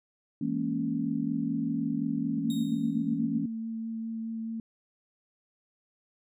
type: chord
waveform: sine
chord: A# half-diminished seventh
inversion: second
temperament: equal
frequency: 164.81 / 207.7 / 233.1 / 277.2 Hz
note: E3 / G#3 / A#3 / C#4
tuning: 0 / 0 / 0 / 0 cents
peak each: -35 / -36 / -31 / -31 dBFS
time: 0.41-3.46 s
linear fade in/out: 5 ms
type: tone with vibrato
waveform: sine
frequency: 225.1 Hz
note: A3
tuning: 40 cents sharp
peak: -32 dBFS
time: 2.38-4.6 s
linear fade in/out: 2 ms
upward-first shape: sine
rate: 4.8 Hz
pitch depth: 10 cents each way
type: tone with exponential decay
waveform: sawtooth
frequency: 3729 Hz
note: A#7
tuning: in tune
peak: -36 dBFS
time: 2.5-3.19 s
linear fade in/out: 2 ms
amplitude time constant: 150 ms
effects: none